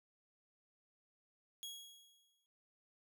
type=tone with exponential decay; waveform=sawtooth; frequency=3315 Hz; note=G#7; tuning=4 cents flat; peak=-40 dBFS; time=1.63-2.46 s; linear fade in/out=0 ms; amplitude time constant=180 ms; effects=none